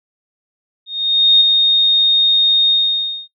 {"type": "tone with ADSR envelope", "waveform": "sine", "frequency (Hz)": 3698, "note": "A#7", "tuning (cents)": -15, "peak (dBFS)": -5, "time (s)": [0.86, 3.28], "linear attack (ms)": 550, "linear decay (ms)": 8, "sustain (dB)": -4, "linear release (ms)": 580, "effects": ["noise-tail reverb RT60 0.1 s tail -21 dB re dry"]}